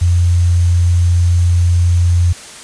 sine tone with sample-and-hold, 87.31 Hz, F2, in tune, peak -8 dBFS, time 0.01-2.33 s, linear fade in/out 10 ms, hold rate 6300 Hz, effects white hiss -33 dBFS RMS until 2.63 s + resampled to 22050 Hz

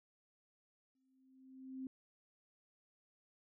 sine tone with exponential growth, 262.3 Hz, C4, 4 cents sharp, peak -40 dBFS, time 0.95-1.87 s, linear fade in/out 2 ms, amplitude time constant 200 ms, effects none

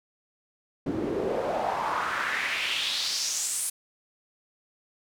pink noise with band-pass filter sweep, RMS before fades -29 dBFS, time 0.86-3.7 s, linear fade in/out 5 ms, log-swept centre 270 to 10000 Hz, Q 3.2, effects none

